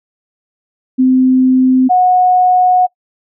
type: tone pair in turn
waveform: sine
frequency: 257.9 / 730.8 Hz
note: C4 / F#5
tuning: -25 / -22 cents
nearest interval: octave + tritone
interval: 1803 cents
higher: second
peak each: -6 dBFS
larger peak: neither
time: 0.98-1.89 / 1.89-2.87 s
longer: second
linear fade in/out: 20 ms
effects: noise-tail reverb RT60 0.1 s tail -23 dB re dry

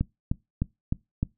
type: click train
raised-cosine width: 5 ms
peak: -12 dBFS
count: 5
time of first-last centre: 0.01-1.23 s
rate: 3.28 Hz
effects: noise-tail reverb RT60 0.2 s tail -22 dB re dry

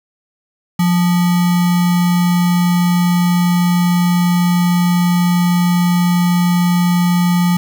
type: tone with sample-and-hold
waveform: sine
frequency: 176.3 Hz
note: F3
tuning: 17 cents sharp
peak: -10 dBFS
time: 0.79-7.57 s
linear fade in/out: 5 ms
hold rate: 1050 Hz
effects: none

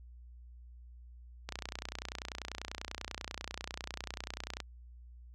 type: click train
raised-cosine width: 0.2 ms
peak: -21 dBFS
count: 95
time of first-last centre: 1.49-4.603 s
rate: 30.2 Hz
effects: added 60 Hz sine -50 dBFS peak until 5.34 s

